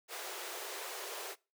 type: high-pass noise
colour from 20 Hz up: pink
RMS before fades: -43 dBFS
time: 0.08-1.36 s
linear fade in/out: 50 ms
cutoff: 350 Hz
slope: 96 dB/octave
effects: noise-tail reverb RT60 0.3 s tail -23 dB re dry